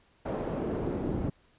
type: noise with band-pass filter sweep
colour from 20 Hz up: brown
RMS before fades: -32 dBFS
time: 0.25-1.3 s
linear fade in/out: 10 ms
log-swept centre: 560 to 280 Hz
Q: 1.1
effects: pink hiss -65 dBFS RMS until 1.58 s + resampled to 8000 Hz